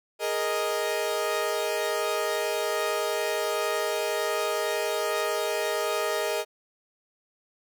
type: chord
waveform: sawtooth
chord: Ab suspended second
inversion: none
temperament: equal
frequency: 415.3 / 466.2 / 622.3 Hz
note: Ab4 / Bb4 / Eb5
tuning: 0 / 0 / 0 cents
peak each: -27 / -27 / -25 dBFS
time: 0.19-6.45 s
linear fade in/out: 50 ms
effects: none